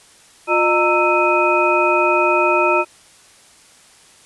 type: tone cluster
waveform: sine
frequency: 353.9 / 609 / 920 / 1320 / 2500 Hz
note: F4 / D#5 / A#5 / E6 / D#7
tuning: +23 / -37 / -23 / +2 / +8 cents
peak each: -19 dBFS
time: 0.47-2.85 s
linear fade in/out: 50 ms
effects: white hiss -48 dBFS RMS until 4.25 s + resampled to 24000 Hz